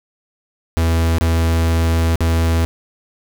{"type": "tone with dropouts", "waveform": "45% pulse", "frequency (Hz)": 82.41, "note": "E2", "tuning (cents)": 0, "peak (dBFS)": -13, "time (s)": [0.77, 2.65], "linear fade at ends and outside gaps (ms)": 0, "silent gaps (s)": [[1.184, 1.21], [2.157, 2.206]], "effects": []}